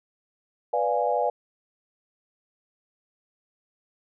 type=chord; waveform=sine; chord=B diminished seventh; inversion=none; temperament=equal; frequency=493.9 / 587.3 / 698.5 / 830.6 Hz; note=B4 / D5 / F5 / Ab5; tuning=0 / 0 / 0 / 0 cents; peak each=-27 dBFS; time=0.73-1.3 s; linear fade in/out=5 ms; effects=none